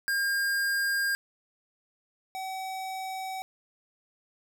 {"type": "tone pair in turn", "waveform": "square", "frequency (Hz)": [1610, 759.8], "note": ["G6", "F#5"], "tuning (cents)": [46, 46], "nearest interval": "octave + minor second", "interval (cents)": 1300, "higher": "first", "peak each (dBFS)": [-26, -34], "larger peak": "first", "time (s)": [[0.08, 1.15], [2.35, 3.42]], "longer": "neither", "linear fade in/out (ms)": 0, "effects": []}